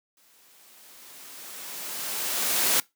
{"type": "noise with exponential growth", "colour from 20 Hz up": "white", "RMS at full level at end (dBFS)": -21, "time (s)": [0.17, 2.8], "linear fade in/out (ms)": 2, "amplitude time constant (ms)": 570, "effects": ["noise-tail reverb RT60 0.2 s tail -23 dB re dry", "high-pass 200 Hz 12 dB/octave"]}